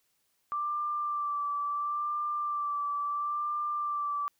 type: tone with vibrato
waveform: sine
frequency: 1174.7 Hz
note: D6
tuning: in tune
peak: -29 dBFS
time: 0.52-4.28 s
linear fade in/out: 0 ms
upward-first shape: sine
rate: 0.73 Hz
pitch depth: 24 cents each way
effects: white hiss -74 dBFS RMS until 4.39 s